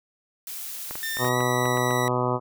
blue noise, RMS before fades -35 dBFS, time 0.47-1.29 s, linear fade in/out 2 ms
clicks, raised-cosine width 0.5 ms, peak -19 dBFS, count 8, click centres 0.91 / 0.955 / 1.17 / 1.248 / 1.406 / 1.656 / 1.773 / 1.908 s
sawtooth tone with pitch glide, 1799 to 1950.5 Hz, A6 to B6, +38 to -22 cents, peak -25 dBFS, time 1.03-2.08 s, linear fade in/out 0 ms, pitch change +140 cents, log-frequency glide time 1.16-1.37 s
harmonic tone, 124.5 Hz, B2, 14 cents sharp, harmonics 1 / 2 / 3 / 4 / 5 / 6 / 7 / 8 / 9 / 10, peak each -28 / -31 / -29 / -30 / -31 / -34 / -33 / -30 / -33 / -33 dBFS, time 1.18-2.4 s, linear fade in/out 50 ms
effects none

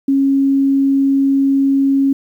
sine tone, 273.8 Hz, C#4, 21 cents flat, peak -10 dBFS, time 0.08-2.13 s, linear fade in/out 5 ms, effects 8-bit

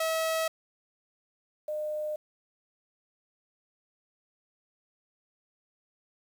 sawtooth / sine tone pair in turn, 645 / 607.6 Hz, E5 / D#5, -38 / -41 cents, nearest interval minor second, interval 103 cents, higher first, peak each -23 / -30 dBFS, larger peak first, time 0-0.48 / 1.68-2.16 s, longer neither, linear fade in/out 5 ms, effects 9-bit

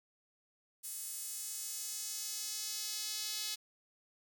sawtooth tone with high-pass filter sweep, 426.9 Hz, G#4, 48 cents sharp, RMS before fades -41 dBFS, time 0.83-3.56 s, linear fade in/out 20 ms, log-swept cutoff 9200 to 4200 Hz, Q 1.5, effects none

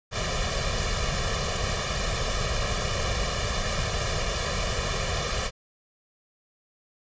pink noise with comb filter, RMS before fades -27 dBFS, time 0.11-5.51 s, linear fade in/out 50 ms, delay 1.7 ms, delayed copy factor +0.95, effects resampled to 16000 Hz

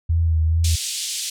sine tone with vibrato, 81.4 Hz, E2, 21 cents flat, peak -15 dBFS, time 0.09-0.76 s, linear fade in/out 10 ms, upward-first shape sine, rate 2.3 Hz, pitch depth 39 cents each way
white band-pass noise, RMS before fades -27 dBFS, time 0.64-1.3 s, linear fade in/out 5 ms, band 2900 to 8800 Hz, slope 24 dB/octave
effects none

